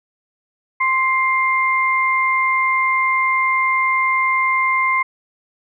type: tone pair together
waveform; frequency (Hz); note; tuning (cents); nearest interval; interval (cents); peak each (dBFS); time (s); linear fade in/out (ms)
sine; 1050 / 2100; C6 / C7; +6 / +6; octave; 1200; -17; 0.8-5.03; 10
effects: none